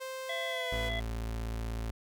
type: tone with pitch glide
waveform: sawtooth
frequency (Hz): 523.3 to 499.1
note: C5 to B4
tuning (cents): 0 to +18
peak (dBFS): -34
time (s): 0-0.9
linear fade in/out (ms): 20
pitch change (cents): -82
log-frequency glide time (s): 0.47-0.7
type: harmonic tone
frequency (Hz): 672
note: E5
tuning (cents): +33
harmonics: 1 / 3 / 5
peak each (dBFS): -38 / -37 / -40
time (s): 0.29-1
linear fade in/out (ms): 5
type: tone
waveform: 35% pulse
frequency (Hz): 56.2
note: A1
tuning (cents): +37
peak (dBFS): -32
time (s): 0.72-1.91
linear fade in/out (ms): 5
effects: none